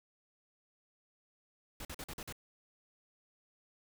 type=noise bursts; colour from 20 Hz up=pink; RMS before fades=-44 dBFS; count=6; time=1.8-2.325 s; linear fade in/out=2 ms; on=50 ms; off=45 ms; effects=none